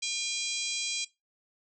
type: harmonic tone with a mistuned harmonic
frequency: 804 Hz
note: G5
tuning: 44 cents sharp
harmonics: 3 / 4 / 5 / 6 / 7 / 8 / 9 / 10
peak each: -36 / -37 / -38 / -39 / -39 / -40 / -41 / -41 dBFS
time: 0.02-1.05 s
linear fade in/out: 10 ms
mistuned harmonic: 4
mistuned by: +16 cents
effects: noise-tail reverb RT60 0.2 s tail -19 dB re dry